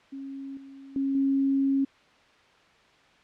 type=tone with level steps; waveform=sine; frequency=272.9 Hz; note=C#4; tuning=27 cents flat; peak=-35 / -43 / -24 / -21 dBFS; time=0.12-1.85 s; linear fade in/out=10 ms; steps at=0.57 / 0.96 / 1.15 s; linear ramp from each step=2 ms; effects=white hiss -58 dBFS RMS until 3.23 s + low-pass 3000 Hz 12 dB/octave